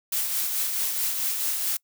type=noise with tremolo; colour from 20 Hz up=blue; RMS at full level=-25 dBFS; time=0.12-1.77 s; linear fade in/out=5 ms; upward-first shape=triangle; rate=4.6 Hz; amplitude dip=40%; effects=noise-tail reverb RT60 0.1 s tail -25 dB re dry